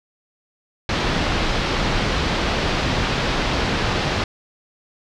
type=low-pass noise; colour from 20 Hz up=pink; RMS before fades=-21 dBFS; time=0.89-4.24 s; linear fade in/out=2 ms; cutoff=4800 Hz; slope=24 dB/octave; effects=none